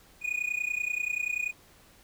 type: tone with amplitude modulation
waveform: triangle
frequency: 2463 Hz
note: D#7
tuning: 18 cents flat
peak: -23 dBFS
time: 0.21-1.53 s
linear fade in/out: 50 ms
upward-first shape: sine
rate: 30.4 Hz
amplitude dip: 90%
effects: pink hiss -58 dBFS RMS until 2.03 s

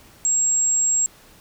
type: tone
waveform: sine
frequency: 7580 Hz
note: A#8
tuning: 28 cents sharp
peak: -15 dBFS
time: 0.25-1.06 s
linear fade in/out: 0 ms
effects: tanh soft clip ceiling -14 dBFS + pink hiss -50 dBFS RMS until 1.4 s

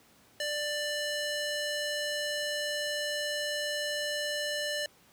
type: tone with band-pass filter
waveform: square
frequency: 591 Hz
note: D5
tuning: 11 cents sharp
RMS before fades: -33 dBFS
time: 0.4-4.86 s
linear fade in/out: 2 ms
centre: 3900 Hz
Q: 0.58
effects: pink hiss -61 dBFS RMS until 5.12 s + high-pass 100 Hz 12 dB/octave

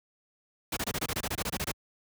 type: noise bursts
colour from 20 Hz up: pink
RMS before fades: -31 dBFS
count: 14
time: 0.72-1.717 s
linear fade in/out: 5 ms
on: 48 ms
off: 25 ms
effects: high-pass 60 Hz 12 dB/octave

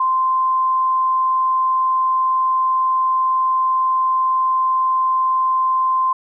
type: tone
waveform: sine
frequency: 1041 Hz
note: C6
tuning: 9 cents flat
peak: -14 dBFS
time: 0-6.13 s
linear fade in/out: 5 ms
effects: none

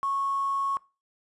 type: tone with quantisation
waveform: sine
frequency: 1100 Hz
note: C#6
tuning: 14 cents flat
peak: -25 dBFS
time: 0.03-0.77 s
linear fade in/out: 0 ms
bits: 8
effects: noise-tail reverb RT60 0.3 s tail -22 dB re dry + resampled to 24000 Hz

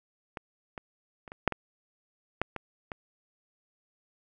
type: clicks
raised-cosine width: 0.5 ms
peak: -21 / -23 / -29 / -26 / -6 / -18 / -11 / -20 / -21 dBFS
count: 9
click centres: 0.372 / 0.778 / 1.278 / 1.319 / 1.477 / 1.523 / 2.416 / 2.563 / 2.918 s
effects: none

